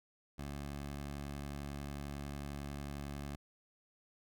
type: tone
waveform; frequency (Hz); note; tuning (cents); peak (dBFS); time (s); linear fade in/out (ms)
15% pulse; 71.1; C#2; +45; -35; 0.38-3.36; 10
effects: none